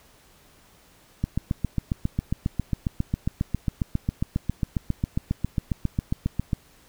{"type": "click train", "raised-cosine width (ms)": 5, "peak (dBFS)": -11, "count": 40, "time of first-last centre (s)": [1.24, 6.532], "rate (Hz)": 7.37, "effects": ["pink hiss -56 dBFS RMS until 6.88 s"]}